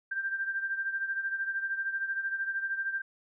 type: beating tone pair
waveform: sine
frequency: 1577 / 1590 Hz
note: G6 / G6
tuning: +10 / +24 cents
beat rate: 13 Hz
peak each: -31 / -37 dBFS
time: 0.11-3.02 s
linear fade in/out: 10 ms
effects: none